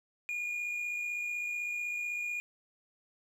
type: tone with amplitude modulation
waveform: triangle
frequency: 2434 Hz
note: D#7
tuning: 39 cents flat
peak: -30 dBFS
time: 0.29-2.4 s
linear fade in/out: 0 ms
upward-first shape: sine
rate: 55.9 Hz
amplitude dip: 35%
effects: none